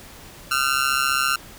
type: tone with amplitude modulation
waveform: sawtooth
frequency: 1371 Hz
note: F6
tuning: 32 cents flat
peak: -11 dBFS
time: 0.51-1.36 s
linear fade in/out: 5 ms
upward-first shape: sine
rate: 135 Hz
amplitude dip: 100%
effects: pink hiss -43 dBFS RMS until 1.58 s